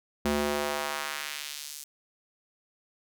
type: tone with high-pass filter sweep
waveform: square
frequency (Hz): 73.1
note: D2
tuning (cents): -7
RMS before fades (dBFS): -32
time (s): 0.25-1.84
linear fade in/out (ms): 5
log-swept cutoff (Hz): 200 to 7100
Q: 0.97
effects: none